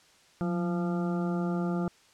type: harmonic tone with a mistuned harmonic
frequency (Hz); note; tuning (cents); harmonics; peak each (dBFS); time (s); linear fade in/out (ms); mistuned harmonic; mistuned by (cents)
172.6; F3; -20; 1 / 2 / 3 / 4 / 5 / 7 / 8; -28 / -34 / -41 / -40 / -44 / -44 / -45; 0.41-1.88; 0; 1; +59
effects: white hiss -60 dBFS RMS until 2.13 s + low-pass 7000 Hz 12 dB/octave